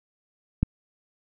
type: click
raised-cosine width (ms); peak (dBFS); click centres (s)
5; -8; 0.63
effects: none